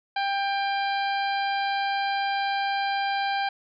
harmonic tone with a mistuned harmonic, 793 Hz, G5, 20 cents sharp, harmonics 1 / 2 / 3 / 4 / 5 / 6, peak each -25 / -31 / -35 / -37 / -39 / -41 dBFS, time 0.16-3.49 s, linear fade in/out 5 ms, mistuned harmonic 5, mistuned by +37 cents, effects none

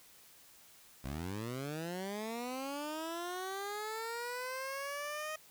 15% pulse linear sweep, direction up, 61.74 to 626 Hz, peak -32 dBFS, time 1.04-5.36 s, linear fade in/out 5 ms, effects white hiss -60 dBFS RMS until 5.5 s

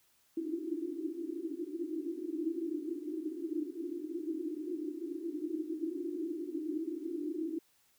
pink band-pass noise, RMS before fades -38 dBFS, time 0.37-7.59 s, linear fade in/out 5 ms, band 300 to 350 Hz, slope 96 dB/octave, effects white hiss -70 dBFS RMS until 7.98 s

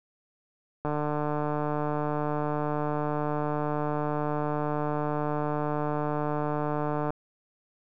click train, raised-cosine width 1 ms, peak -16 dBFS, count 933, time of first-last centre 0.85-7.105 s, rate 149 Hz, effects none

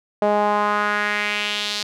sawtooth tone with band-pass filter sweep, 207.7 Hz, G#3, in tune, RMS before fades -21 dBFS, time 0.22-1.83 s, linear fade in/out 2 ms, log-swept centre 640 to 4500 Hz, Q 2.5, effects none

